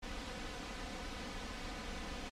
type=noise with comb filter; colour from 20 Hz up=pink; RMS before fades=-43 dBFS; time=0.02-2.3 s; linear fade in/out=20 ms; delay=4 ms; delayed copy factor=+0.6; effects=low-pass 5000 Hz 12 dB/octave + MP3 64 kbps